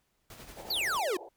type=noise with tremolo; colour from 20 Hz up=pink; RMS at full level=-47 dBFS; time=0.3-1 s; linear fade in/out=2 ms; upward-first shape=sine; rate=11 Hz; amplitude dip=50%
type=band-pass noise; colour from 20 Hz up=white; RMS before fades=-47 dBFS; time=0.56-1.29 s; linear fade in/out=10 ms; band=320 to 910 Hz; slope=96 dB/octave
type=exponential sweep; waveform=square; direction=down; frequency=4808 to 330.9 Hz; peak=-29 dBFS; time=0.7-1.17 s; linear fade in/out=5 ms
effects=pink hiss -75 dBFS RMS until 1.36 s